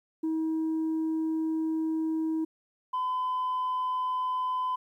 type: tone pair in turn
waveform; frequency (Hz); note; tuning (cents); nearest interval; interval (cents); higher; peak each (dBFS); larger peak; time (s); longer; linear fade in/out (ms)
sine; 319.2 / 1013.4; D#4 / B5; +44 / +44; octave + minor sixth; 2000; second; -24 / -25; first; 0.23-2.45 / 2.93-4.76; first; 10
effects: tanh soft clip ceiling -25 dBFS + 11-bit